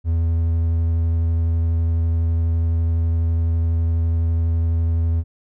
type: tone with vibrato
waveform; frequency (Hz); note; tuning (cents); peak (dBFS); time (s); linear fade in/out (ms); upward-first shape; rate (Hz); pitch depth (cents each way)
triangle; 82.7; E2; +6; -14; 0.04-5.24; 50; sine; 12; 11
effects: none